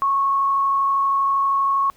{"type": "tone with frequency modulation", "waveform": "sine", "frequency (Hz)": 1100, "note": "C#6", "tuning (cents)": -14, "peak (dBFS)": -16, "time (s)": [0.02, 1.9], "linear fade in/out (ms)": 0, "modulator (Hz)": 32.6, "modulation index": 0.44, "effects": ["pink hiss -55 dBFS RMS until 1.96 s"]}